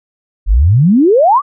sine exponential sweep, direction up, 41.9 to 1219 Hz, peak -5 dBFS, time 0.46-1.42 s, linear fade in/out 50 ms, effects none

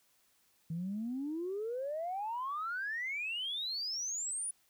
sine exponential sweep, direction up, 158.1 to 9956 Hz, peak -34 dBFS, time 0.7-4.51 s, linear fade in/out 5 ms, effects tanh soft clip ceiling -30 dBFS + white hiss -71 dBFS RMS until 4.69 s

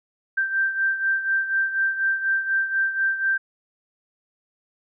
sine beating tone pair, 1568 / 1572.1 Hz, G6 / G6, 0 / +5 cents, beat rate 4.1 Hz, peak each -21 / -27 dBFS, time 0.37-3.38 s, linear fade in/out 10 ms, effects none

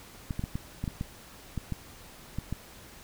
clicks, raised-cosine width 5 ms, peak -19 dBFS, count 11, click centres 0.308 / 0.394 / 0.439 / 0.555 / 0.84 / 0.878 / 1.011 / 1.577 / 1.723 / 2.386 / 2.526 s, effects pink hiss -50 dBFS RMS until 3.03 s

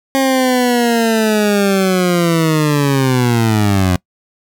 20% pulse linear sweep, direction down, 270.7 to 88.6 Hz, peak -6 dBFS, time 0.15-3.96 s, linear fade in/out 0 ms, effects noise-tail reverb RT60 0.1 s tail -24 dB re dry

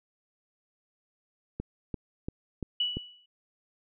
click train, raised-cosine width 3 ms, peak -20 dBFS, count 5, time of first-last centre 1.6-2.97 s, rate 2.92 Hz
sine tone with exponential decay, 2948 Hz, F#7, 7 cents flat, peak -23 dBFS, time 2.8-3.26 s, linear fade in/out 5 ms, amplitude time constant 99 ms
effects none

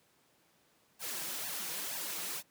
white noise with flanger, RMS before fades -39 dBFS, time 0.99-2.43 s, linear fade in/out 50 ms, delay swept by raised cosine 1.1 to 6.3 ms, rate 2.1 Hz, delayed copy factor +0.95, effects pink hiss -69 dBFS RMS until 2.5 s + high-pass 150 Hz 12 dB/octave

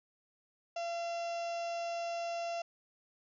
harmonic tone with a mistuned harmonic, 682 Hz, F5, 41 cents flat, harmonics 1 / 2 / 3 / 4 / 5 / 6 / 7 / 8 / 9 / 10, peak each -35 / -51 / -56 / -47 / -58 / -59 / -56 / -54 / -56 / -63 dBFS, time 0.76-2.62 s, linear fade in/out 5 ms, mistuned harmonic 8, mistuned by -21 cents, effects none

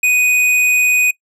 square tone, 2489 Hz, D#7, in tune, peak -11 dBFS, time 0.03-1.11 s, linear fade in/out 5 ms, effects noise-tail reverb RT60 0.1 s tail -22 dB re dry + low-pass 12000 Hz 12 dB/octave

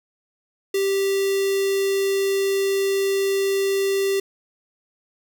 square tone with notch filter, 392 Hz, G4, in tune, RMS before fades -21 dBFS, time 0.74-4.2 s, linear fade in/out 5 ms, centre 1100 Hz, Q 1.5, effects none

